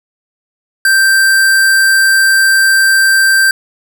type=tone; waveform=square; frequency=1568 Hz; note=G6; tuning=in tune; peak=-7 dBFS; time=0.85-3.51 s; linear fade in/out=2 ms; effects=none